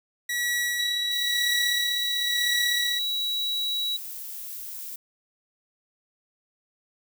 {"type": "tone with tremolo", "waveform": "sawtooth", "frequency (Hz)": 1932, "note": "B6", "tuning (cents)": -39, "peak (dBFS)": -20, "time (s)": [0.29, 2.99], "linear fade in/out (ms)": 5, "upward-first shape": "sine", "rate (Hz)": 0.98, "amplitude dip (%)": 65}
{"type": "tone", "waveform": "sine", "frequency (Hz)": 3900, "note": "B7", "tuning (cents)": -23, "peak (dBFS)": -25, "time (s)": [0.78, 3.97], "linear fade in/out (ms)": 10}
{"type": "noise", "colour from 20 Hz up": "violet", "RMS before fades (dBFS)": -37, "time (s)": [1.11, 4.96], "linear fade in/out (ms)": 5}
{"effects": []}